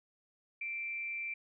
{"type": "tone with frequency modulation", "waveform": "sine", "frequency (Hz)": 2349, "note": "D7", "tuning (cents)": 0, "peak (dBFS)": -36, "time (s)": [0.61, 1.34], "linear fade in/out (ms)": 5, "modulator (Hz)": 227, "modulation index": 0.23, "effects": []}